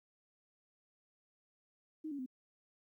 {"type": "tone with pitch steps", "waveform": "sine", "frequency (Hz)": [312.1, 282.9, 256.4], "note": ["D#4", "C#4", "C4"], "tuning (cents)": [5, 35, -35], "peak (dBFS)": -39, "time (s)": [2.04, 2.262], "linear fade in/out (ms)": 10, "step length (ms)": 74, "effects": ["13-bit"]}